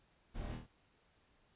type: noise with echo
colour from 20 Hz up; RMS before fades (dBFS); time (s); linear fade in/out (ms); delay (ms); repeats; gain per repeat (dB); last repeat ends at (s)
brown; -43; 0.34-0.57; 20; 25; 4; -3; 0.67
effects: pink hiss -72 dBFS RMS until 1.55 s + resampled to 8000 Hz